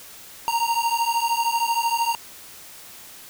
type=beating tone pair; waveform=square; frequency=922 / 935 Hz; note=A#5 / A#5; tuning=-19 / +5 cents; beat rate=13 Hz; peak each=-24 dBFS; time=0.48-2.15 s; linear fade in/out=0 ms; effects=white hiss -43 dBFS RMS until 3.29 s